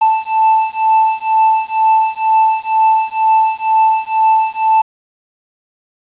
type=beating tone pair; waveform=triangle; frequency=880 / 882.1 Hz; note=A5 / A5; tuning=0 / +4 cents; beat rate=2.1 Hz; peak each=-11 dBFS; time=0.01-4.82 s; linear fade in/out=10 ms; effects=resampled to 8000 Hz + 7-bit